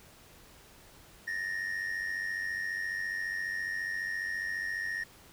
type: tone pair together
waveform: triangle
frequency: 1770.1 / 1864.7 Hz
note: A6 / A#6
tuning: +10 / 0 cents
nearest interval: minor second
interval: 90 cents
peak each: -36 / -32 dBFS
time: 1.27-5.04 s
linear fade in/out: 10 ms
effects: pink hiss -56 dBFS RMS until 5.32 s